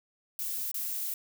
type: noise with dropouts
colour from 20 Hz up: violet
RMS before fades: -34 dBFS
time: 0.39-1.14 s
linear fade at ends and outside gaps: 1 ms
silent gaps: 0.715-0.743 s
effects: none

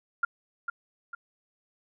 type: tone with echo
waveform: sine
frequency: 1396.9 Hz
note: F6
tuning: in tune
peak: -21 dBFS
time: 0.23-0.25 s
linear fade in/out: 5 ms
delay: 450 ms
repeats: 2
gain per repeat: -7 dB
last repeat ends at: 1.15 s
effects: none

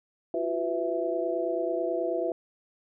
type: tone cluster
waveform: sine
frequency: 340.4 / 369.6 / 496.6 / 661 Hz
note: F4 / F#4 / B4 / E5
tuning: -44 / -2 / +9 / +5 cents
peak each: -32 / -33 / -32 / -30 dBFS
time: 0.34-2.32 s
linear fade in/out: 2 ms
effects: none

